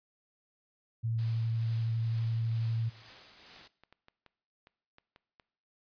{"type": "tone with vibrato", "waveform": "sine", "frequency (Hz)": 113.9, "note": "A#2", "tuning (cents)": -40, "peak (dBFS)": -29, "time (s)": [1.03, 2.9], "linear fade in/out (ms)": 20, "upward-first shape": "triangle", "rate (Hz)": 12, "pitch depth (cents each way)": 17}
{"type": "noise with tremolo", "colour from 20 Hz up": "white", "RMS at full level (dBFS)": -49, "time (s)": [1.18, 3.68], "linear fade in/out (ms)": 10, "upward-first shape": "triangle", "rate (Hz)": 2.2, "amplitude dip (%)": 45}
{"type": "clicks", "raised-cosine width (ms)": 0.3, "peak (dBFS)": -39, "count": 10, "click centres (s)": [3.562, 3.613, 3.836, 3.926, 4.084, 4.263, 4.671, 4.984, 5.161, 5.398]}
{"effects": ["noise-tail reverb RT60 0.7 s tail -20 dB re dry", "resampled to 11025 Hz"]}